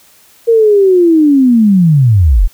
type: linear sweep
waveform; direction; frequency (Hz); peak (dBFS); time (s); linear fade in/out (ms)
sine; down; 468.8 to 32.29; -4; 0.47-2.48; 20
effects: white hiss -45 dBFS RMS until 2.53 s